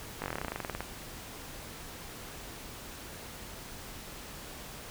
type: slowing click train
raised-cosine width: 0.5 ms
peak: -19 dBFS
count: 18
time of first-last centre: 0.22-0.806 s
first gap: 19 ms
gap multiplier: 1.07
effects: pink hiss -45 dBFS RMS until 4.9 s